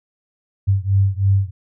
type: beating tone pair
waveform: sine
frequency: 96.6 / 99.7 Hz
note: G2 / G2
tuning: -25 / +30 cents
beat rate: 3.1 Hz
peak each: -16 / -17 dBFS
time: 0.67-1.51 s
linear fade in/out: 20 ms
effects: none